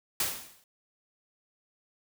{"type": "noise with exponential decay", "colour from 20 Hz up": "white", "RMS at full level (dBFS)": -26, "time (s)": [0.2, 0.64], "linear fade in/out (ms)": 2, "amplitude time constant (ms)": 95, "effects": []}